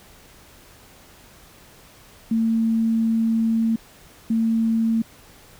sine tone pair in turn, 225.7 / 225.7 Hz, A3 / A3, +44 / +44 cents, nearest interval unison, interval 0 cents, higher neither, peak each -17 dBFS, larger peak neither, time 2.31-3.76 / 4.3-5.02 s, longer first, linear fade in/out 5 ms, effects pink hiss -49 dBFS RMS until 5.59 s

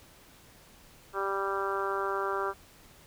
harmonic tone, 196 Hz, G3, in tune, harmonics 2 / 3 / 4 / 5 / 6 / 7 / 8, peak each -33 / -39 / -39 / -37 / -35 / -36 / -41 dBFS, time 1.13-2.54 s, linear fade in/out 50 ms, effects pink hiss -56 dBFS RMS until 3.06 s

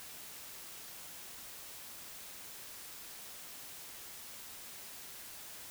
silence, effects white hiss -49 dBFS RMS until 5.7 s

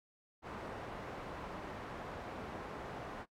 white low-pass noise, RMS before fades -45 dBFS, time 0.42-3.26 s, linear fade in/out 50 ms, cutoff 990 Hz, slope 12 dB/octave, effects noise-tail reverb RT60 0.1 s tail -21 dB re dry + MP3 96 kbps

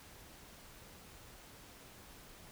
silence, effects pink hiss -56 dBFS RMS until 2.51 s

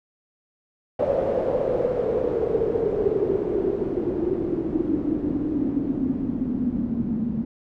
white noise with low-pass filter sweep, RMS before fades -24 dBFS, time 0.99-7.45 s, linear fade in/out 5 ms, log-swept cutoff 560 to 220 Hz, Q 8.7, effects none

